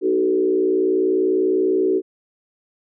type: tone with frequency modulation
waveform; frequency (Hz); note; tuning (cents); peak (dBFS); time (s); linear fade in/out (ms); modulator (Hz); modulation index
sine; 375.9; F#4; +27; -15; 0.01-2.02; 50; 60.3; 1
effects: none